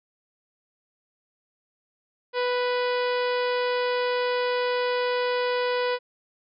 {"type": "harmonic tone with a mistuned harmonic", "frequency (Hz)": 493.9, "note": "B4", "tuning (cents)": 0, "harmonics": [1, 2, 3, 4, 5, 6, 7, 8, 9, 10], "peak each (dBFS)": [-24, -30, -34, -36, -38, -40, -41, -42, -43, -44], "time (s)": [2.33, 5.99], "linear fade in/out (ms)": 50, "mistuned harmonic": 7, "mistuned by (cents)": -21, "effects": []}